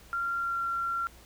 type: tone with pitch glide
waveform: sine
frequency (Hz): 1382 to 1370.9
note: F6 to F6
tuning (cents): -19 to -33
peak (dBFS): -28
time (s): 0.13-1.07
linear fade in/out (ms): 0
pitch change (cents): -14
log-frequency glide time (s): 0.37-0.64
effects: added 60 Hz sine -56 dBFS peak until 1.25 s + pink hiss -55 dBFS RMS until 1.25 s